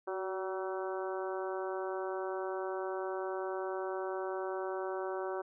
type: harmonic tone with a mistuned harmonic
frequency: 190 Hz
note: F#3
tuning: 46 cents sharp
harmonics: 2 / 3 / 4 / 5 / 6 / 7 / 8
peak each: -37 / -41 / -43 / -45 / -47 / -48 / -49 dBFS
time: 0.07-5.42 s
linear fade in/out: 10 ms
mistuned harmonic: 2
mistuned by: -25 cents
effects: none